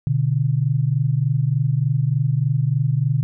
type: tone pair together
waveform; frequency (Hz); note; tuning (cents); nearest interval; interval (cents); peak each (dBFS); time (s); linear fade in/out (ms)
sine; 123.4 / 146.75; B2 / D3; -1 / -1; minor third; 300; -19; 0.07-3.23; 0
effects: none